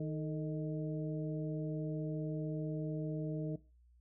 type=harmonic tone with a mistuned harmonic; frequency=155.56 Hz; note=D#3; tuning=in tune; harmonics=1 / 2 / 3 / 4; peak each=-37 / -42 / -44 / -47 dBFS; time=0-3.56 s; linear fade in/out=5 ms; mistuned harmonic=3; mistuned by=-74 cents; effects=noise-tail reverb RT60 0.3 s tail -18 dB re dry + added 60 Hz sine -62 dBFS peak until 4 s